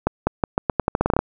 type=accelerating click train; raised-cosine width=1 ms; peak=-3 dBFS; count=14; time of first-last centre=0.07-1.19 s; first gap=200 ms; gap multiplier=0.84; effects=none